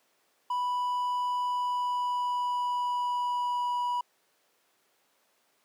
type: tone with pitch glide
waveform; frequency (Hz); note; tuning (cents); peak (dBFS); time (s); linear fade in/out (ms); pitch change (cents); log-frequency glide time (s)
triangle; 987 to 976.8; B5 to B5; -1 to -19; -25; 0.5-4.01; 5; -18; 1.44-3.7
effects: pink hiss -69 dBFS RMS until 5.64 s + high-pass 400 Hz 12 dB/octave